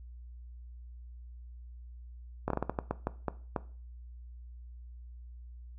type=slowing click train; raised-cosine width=1 ms; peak=-16 dBFS; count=11; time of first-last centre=2.48-3.562 s; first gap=23 ms; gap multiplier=1.32; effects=noise-tail reverb RT60 0.4 s tail -17 dB re dry + added 60 Hz sine -45 dBFS peak until 5.78 s